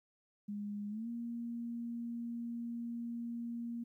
sine tone with pitch glide, 205.8 to 235 Hz, G#3 to A#3, -16 to +14 cents, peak -38 dBFS, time 0.48-3.84 s, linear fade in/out 10 ms, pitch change +230 cents, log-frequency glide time 0.89-1.08 s, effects 13-bit

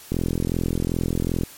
click train, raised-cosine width 3 ms, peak -10 dBFS, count 57, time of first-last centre 0.12-1.435 s, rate 42.6 Hz, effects white hiss -44 dBFS RMS until 1.57 s + MP3 64 kbps

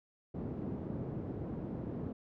pink band-pass noise, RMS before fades -40 dBFS, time 0.34-2.13 s, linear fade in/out 10 ms, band 110 to 360 Hz, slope 12 dB/octave, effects none

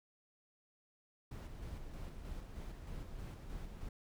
brown noise with tremolo, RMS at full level -45 dBFS, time 1.31-3.89 s, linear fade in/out 5 ms, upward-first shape square, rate 3.2 Hz, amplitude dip 35%, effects none

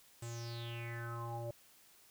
square tone with low-pass filter sweep, 117.2 Hz, A#2, 10 cents sharp, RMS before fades -43 dBFS, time 0.22-1.51 s, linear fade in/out 5 ms, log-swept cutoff 8200 to 590 Hz, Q 7.6, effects white hiss -64 dBFS RMS until 2.1 s

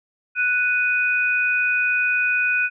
sine tone pair together, 1480 / 2489 Hz, F#6 / D#7, 0 / 0 cents, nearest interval major sixth, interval 900 cents, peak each -20 dBFS, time 0.35-2.7 s, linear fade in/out 50 ms, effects none

